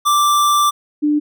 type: tone pair in turn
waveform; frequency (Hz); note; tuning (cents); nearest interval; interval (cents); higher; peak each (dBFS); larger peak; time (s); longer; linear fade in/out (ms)
square / sine; 1174.7 / 297.3; D6 / D4; 0 / +21; 2 octaves; 2379; first; -12; neither; 0.05-0.71 / 1.02-1.2; first; 20
effects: none